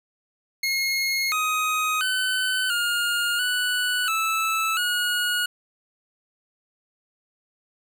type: tone with pitch steps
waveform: 25% pulse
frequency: 2158 / 1254 / 1514 / 1418 / 1481 / 1313 / 1449 Hz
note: C#7 / D#6 / F#6 / F6 / F#6 / E6 / F#6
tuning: -47 / +13 / +39 / +26 / +1 / -7 / -37 cents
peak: -18 dBFS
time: 0.63-5.46 s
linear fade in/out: 5 ms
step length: 690 ms
effects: none